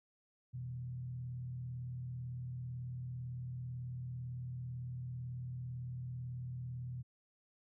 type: tone with frequency modulation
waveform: sine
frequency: 124.4 Hz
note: B2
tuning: 13 cents sharp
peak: -40 dBFS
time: 0.53-7.03 s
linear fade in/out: 20 ms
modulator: 38 Hz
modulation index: 0.46
effects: none